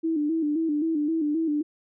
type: tone with vibrato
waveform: sine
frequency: 310.5 Hz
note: D#4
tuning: 3 cents flat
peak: -22 dBFS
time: 0.03-1.63 s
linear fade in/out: 20 ms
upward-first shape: square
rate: 3.8 Hz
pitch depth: 81 cents each way
effects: none